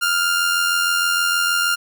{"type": "tone with amplitude modulation", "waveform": "sawtooth", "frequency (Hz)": 1400, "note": "F6", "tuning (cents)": 4, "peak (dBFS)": -11, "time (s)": [0.01, 1.76], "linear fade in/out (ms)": 20, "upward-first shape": "sine", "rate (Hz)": 86.4, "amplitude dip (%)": 40, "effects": []}